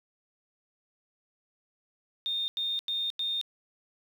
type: tone bursts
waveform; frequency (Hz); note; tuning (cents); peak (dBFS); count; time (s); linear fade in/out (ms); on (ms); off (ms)
sine; 3654; A#7; -35; -28; 4; 2.26-3.413; 0; 220; 91
effects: 9-bit